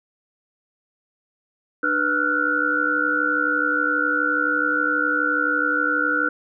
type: tone cluster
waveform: sine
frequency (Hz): 299.9 / 492.3 / 1351 / 1418 / 1490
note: D4 / B4 / E6 / F6 / F#6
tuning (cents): +36 / -6 / +42 / +26 / +12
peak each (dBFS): -27 / -29 / -27 / -22 / -23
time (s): 1.83-6.29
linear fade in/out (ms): 5
effects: none